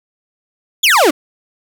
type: exponential sweep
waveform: 35% pulse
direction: down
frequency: 3662 to 264.7 Hz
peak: -6 dBFS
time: 0.83-1.11 s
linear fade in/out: 10 ms
effects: none